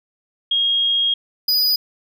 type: tone pair in turn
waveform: sine / square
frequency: 3262 / 4944 Hz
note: G#7 / D#8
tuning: -32 / -12 cents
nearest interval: perfect fifth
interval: 720 cents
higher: second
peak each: -15 dBFS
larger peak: neither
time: 0.51-1.14 / 1.48-1.76 s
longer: first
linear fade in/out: 5 ms
effects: none